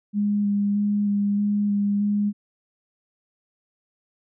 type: tone with vibrato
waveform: sine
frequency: 204.3 Hz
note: G#3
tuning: 28 cents flat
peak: -19 dBFS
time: 0.13-2.33 s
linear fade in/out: 50 ms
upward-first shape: square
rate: 1.6 Hz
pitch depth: 12 cents each way
effects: none